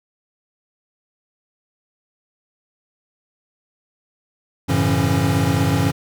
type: tone cluster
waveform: square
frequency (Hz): 94.1 / 110.1 / 140.3 / 168.1 / 273.8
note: F#2 / A2 / C#3 / E3 / C#4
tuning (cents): +30 / +2 / +21 / +34 / -21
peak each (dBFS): -23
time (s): 4.68-5.92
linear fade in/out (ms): 20
effects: none